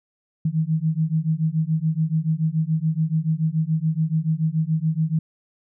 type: beating tone pair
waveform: sine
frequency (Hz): 155.56 / 162.56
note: D#3 / E3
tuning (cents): 0 / -24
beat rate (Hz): 7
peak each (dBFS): -22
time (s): 0.45-5.19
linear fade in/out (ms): 5
effects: none